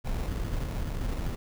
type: noise with sample-and-hold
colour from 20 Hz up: brown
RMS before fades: -31 dBFS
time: 0.04-1.36 s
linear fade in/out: 20 ms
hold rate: 1575 Hz
effects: none